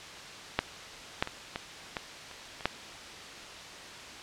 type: clicks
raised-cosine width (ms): 0.3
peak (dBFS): -8 / -9 / -20 / -17 / -16 / -29 / -26 / -9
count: 8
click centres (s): 0.59 / 1.225 / 1.274 / 1.559 / 1.968 / 2.313 / 2.608 / 2.656
effects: white hiss -44 dBFS RMS until 4.22 s + low-pass 5000 Hz 12 dB/octave